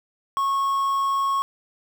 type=tone with quantisation; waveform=triangle; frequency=1097 Hz; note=C#6; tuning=18 cents flat; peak=-18 dBFS; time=0.37-1.42 s; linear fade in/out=0 ms; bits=7; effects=none